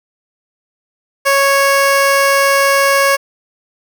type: tone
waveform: 15% pulse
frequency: 553 Hz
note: C#5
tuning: 4 cents flat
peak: -3 dBFS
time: 1.25-3.17 s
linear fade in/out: 20 ms
effects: none